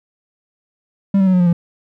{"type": "tone with pitch steps", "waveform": "triangle", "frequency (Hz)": [196.9, 191.52, 186.28, 181.18, 176.23, 171.41], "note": ["G3", "G3", "F#3", "F#3", "F3", "F3"], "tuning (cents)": [8, -40, 12, -36, 16, -32], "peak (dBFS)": -8, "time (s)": [1.14, 1.53], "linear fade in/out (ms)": 5, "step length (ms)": 65, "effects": []}